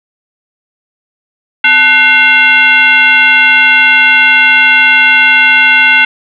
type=tone with frequency modulation; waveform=sine; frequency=2117 Hz; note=C7; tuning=20 cents sharp; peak=-3 dBFS; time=1.64-6.05 s; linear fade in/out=5 ms; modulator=620 Hz; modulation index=1.4; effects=none